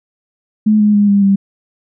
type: tone with pitch steps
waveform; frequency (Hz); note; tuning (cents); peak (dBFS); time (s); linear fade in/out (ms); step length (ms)
sine; 213.8 / 209.4 / 205.1 / 200.9 / 196.74; A3 / G#3 / G#3 / G3 / G3; -49 / +15 / -21 / +43 / +7; -7; 0.66-1.36; 10; 140
effects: none